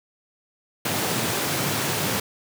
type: high-pass noise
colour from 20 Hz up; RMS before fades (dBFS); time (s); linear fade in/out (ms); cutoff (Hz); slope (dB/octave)
pink; -25; 0.85-2.2; 5; 100; 48
effects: none